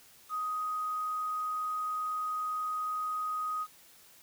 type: tone with quantisation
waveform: sine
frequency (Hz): 1251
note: D#6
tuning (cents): +9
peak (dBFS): -31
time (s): 0.29-3.67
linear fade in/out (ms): 50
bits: 9
effects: white hiss -58 dBFS RMS until 4.22 s